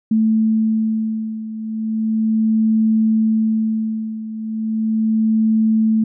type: beating tone pair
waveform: sine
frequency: 220 / 220.36 Hz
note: A3 / A3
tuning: 0 / +3 cents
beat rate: 0.36 Hz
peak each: -16 / -20 dBFS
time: 0.11-6.04 s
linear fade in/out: 5 ms
effects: none